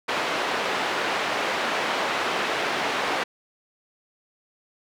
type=band-pass noise; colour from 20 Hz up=pink; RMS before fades=-26 dBFS; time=0.08-3.24 s; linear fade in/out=10 ms; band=460 to 3000 Hz; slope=12 dB/octave; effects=none